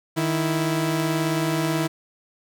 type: tone pair together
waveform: sawtooth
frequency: 155.56 / 329.6 Hz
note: D#3 / E4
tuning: 0 / 0 cents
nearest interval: octave + minor second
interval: 1300 cents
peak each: -20 dBFS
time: 0.16-1.88 s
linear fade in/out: 20 ms
effects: none